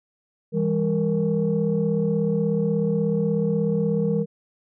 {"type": "tone cluster", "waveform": "sine", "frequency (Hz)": [164.3, 200.8, 465.5], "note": ["E3", "G3", "A#4"], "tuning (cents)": [-5, 42, -2], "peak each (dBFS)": -23, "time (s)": [0.52, 4.26], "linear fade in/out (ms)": 50, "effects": ["tanh soft clip ceiling -12 dBFS"]}